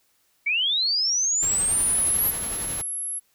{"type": "linear sweep", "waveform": "sine", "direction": "up", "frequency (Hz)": [2204, 11860], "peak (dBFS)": -20, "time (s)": [0.46, 2.31], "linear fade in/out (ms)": 10}
{"type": "noise with tremolo", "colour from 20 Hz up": "pink", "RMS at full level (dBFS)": -34, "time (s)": [1.42, 2.82], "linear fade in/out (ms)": 10, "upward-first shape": "triangle", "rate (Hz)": 11, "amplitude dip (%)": 35}
{"type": "tone", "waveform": "sine", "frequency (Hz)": 11175, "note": "F9", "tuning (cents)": 0, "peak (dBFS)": -27, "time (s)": [1.7, 3.2], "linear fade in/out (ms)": 20}
{"effects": ["white hiss -66 dBFS RMS until 3.34 s"]}